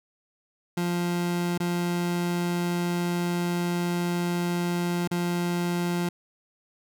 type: tone with dropouts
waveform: 30% pulse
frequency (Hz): 174.61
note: F3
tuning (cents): 0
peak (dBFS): -22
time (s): 0.77-6.09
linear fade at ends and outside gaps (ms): 5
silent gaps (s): 1.578-1.601 / 5.076-5.112
effects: none